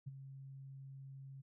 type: tone with ADSR envelope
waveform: sine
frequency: 135.6 Hz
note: C#3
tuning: 38 cents flat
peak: -40 dBFS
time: 0.06-1.42 s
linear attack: 16 ms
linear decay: 24 ms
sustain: -9 dB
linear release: 17 ms
effects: none